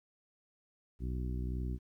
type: harmonic tone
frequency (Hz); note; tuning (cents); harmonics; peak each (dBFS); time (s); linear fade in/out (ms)
62.2; B1; +13; 1 / 2 / 3 / 4 / 5 / 6; -35 / -41 / -45 / -47 / -49 / -51; 0.99-1.79; 50
effects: 12-bit